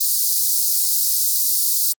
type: high-pass noise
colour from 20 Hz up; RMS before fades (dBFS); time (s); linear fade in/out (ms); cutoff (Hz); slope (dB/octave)
white; -18; 0-1.93; 10; 4300; 48
effects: Opus 24 kbps